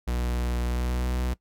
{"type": "tone with pitch glide", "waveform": "45% pulse", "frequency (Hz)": [60.5, 62.06], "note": ["B1", "B1"], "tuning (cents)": [-35, 9], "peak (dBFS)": -25, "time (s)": [0.07, 1.34], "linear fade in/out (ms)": 10, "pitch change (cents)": 44, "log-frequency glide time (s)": [0.62, 1.1], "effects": ["noise-tail reverb RT60 0.1 s tail -19 dB re dry"]}